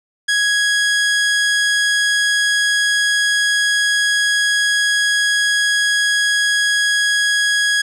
sawtooth tone, 1661.2 Hz, G#6, in tune, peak -10 dBFS, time 0.28-7.82 s, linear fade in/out 10 ms, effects resampled to 22050 Hz + 8-bit

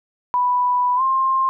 sine tone with pitch glide, 987.8 to 1058.7 Hz, B5 to C6, 0 to +20 cents, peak -15 dBFS, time 0.34-1.49 s, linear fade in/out 0 ms, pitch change +120 cents, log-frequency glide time 0.96-1.02 s, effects none

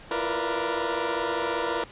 20% pulse tone cluster, 335.1 / 350.1 / 465.1 / 490.5 / 587 Hz, E4 / F4 / A#4 / B4 / D5, +29 / +4 / -4 / -12 / -1 cents, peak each -28 / -32 / -25 / -26 / -29 dBFS, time 0.11-1.84 s, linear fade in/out 2 ms, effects pink hiss -47 dBFS RMS until 1.91 s + resampled to 8000 Hz

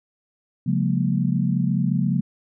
sine chord, Bb minor seventh, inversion first, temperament equal with one note detuned, 138.59 / 179.11 / 207.7 / 233.1 Hz, Db3 / F3 / Ab3 / Bb3, 0 / +44 / 0 / 0 cents, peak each -23 / -22 / -27 / -26 dBFS, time 0.66-2.21 s, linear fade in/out 10 ms, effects none

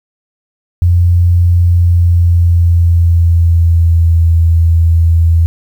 sine tone with pitch glide, 87.31 to 82.89 Hz, F2 to E2, 0 to +10 cents, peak -5 dBFS, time 0.82-5.46 s, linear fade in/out 0 ms, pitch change -90 cents, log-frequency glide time 1.58-4.28 s, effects 7-bit

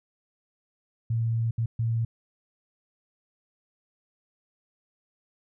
sine tone bursts at uneven times, 114.5 Hz, A#2, 31 cents flat, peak -23 dBFS, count 3, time 1.1-1.51 / 1.58-1.66 / 1.79-2.05 s, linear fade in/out 5 ms, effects none

